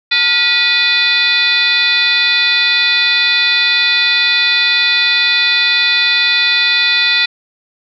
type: tone with frequency modulation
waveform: sine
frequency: 2991 Hz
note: F#7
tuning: 18 cents sharp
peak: -9 dBFS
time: 0.11-7.26 s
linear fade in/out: 10 ms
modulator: 524 Hz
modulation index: 2.5
effects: none